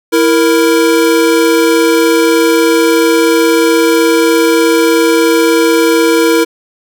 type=tone pair together; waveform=square; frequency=329.7 / 466.2 Hz; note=E4 / A#4; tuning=0 / 0 cents; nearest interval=tritone; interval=600 cents; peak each=-10 dBFS; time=0.12-6.45 s; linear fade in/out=20 ms; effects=none